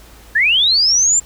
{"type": "linear sweep", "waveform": "sine", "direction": "up", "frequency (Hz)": [1650, 7430], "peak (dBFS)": -10, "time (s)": [0.35, 1.2], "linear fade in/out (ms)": 10, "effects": ["added 54 Hz sine -41 dBFS peak until 1.25 s", "pink hiss -44 dBFS RMS until 1.25 s"]}